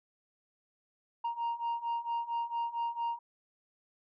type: beating tone pair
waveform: sine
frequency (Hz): 932.3 / 936.7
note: A#5 / A#5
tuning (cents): 0 / +8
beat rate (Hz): 4.4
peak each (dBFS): -34 / -32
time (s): 1.24-3.19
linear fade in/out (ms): 10
effects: tanh soft clip ceiling -29 dBFS